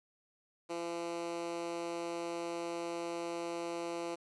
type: tone with high-pass filter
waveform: 10% pulse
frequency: 170 Hz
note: F3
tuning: 46 cents flat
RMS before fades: -39 dBFS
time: 0.69-4.16 s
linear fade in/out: 20 ms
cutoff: 360 Hz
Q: 2.1
effects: resampled to 22050 Hz + 10-bit